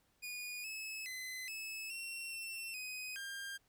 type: tone with pitch steps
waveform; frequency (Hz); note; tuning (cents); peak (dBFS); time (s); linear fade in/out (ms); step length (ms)
sawtooth; 2454 / 2591 / 2032 / 2600 / 2723 / 2698 / 2508 / 1601; D#7 / E7 / B6 / E7 / F7 / E7 / D#7 / G6; -25 / -30 / +49 / -24 / -44 / +40 / +13 / +36; -39; 0.22-3.58; 20; 420
effects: pink hiss -75 dBFS RMS until 3.68 s